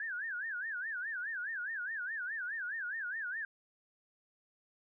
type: tone with vibrato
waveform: sine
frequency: 1620 Hz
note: G#6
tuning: 43 cents flat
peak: -36 dBFS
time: 0-3.45 s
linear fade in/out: 2 ms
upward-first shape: sine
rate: 4.8 Hz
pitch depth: 220 cents each way
effects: none